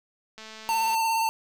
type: click train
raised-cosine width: 0.2 ms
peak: -26 dBFS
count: 125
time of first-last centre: 0.38-0.946 s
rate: 219 Hz
type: tone with vibrato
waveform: square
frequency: 899 Hz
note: A5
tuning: 37 cents sharp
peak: -23 dBFS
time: 0.69-1.29 s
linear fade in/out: 0 ms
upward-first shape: triangle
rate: 17 Hz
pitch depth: 31 cents each way
effects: none